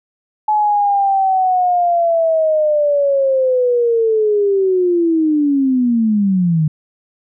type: linear sweep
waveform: sine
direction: down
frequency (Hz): 856 to 150.2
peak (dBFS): -11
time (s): 0.48-6.68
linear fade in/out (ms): 5
effects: none